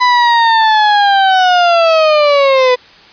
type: linear sweep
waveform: 35% pulse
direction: down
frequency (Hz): 1001 to 493.9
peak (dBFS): -5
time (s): 0-2.76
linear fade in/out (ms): 20
effects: white hiss -40 dBFS RMS until 3.12 s + resampled to 11025 Hz